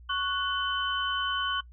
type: tone cluster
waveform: sine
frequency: 1110 / 1480 / 3040 Hz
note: C#6 / F#6 / F#7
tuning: +2 / 0 / +46 cents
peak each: -31 dBFS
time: 0.09-1.61 s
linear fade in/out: 10 ms
effects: noise-tail reverb RT60 0.1 s tail -21 dB re dry + added 60 Hz sine -47 dBFS peak until 1.72 s